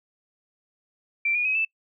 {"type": "tone with pitch steps", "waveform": "sine", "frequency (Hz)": [2349, 2442, 2538, 2638], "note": ["D7", "D#7", "D#7", "E7"], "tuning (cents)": [0, -33, 34, 1], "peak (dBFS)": -21, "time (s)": [1.25, 1.65], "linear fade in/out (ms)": 5, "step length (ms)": 100, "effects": ["noise-tail reverb RT60 0.1 s tail -25 dB re dry"]}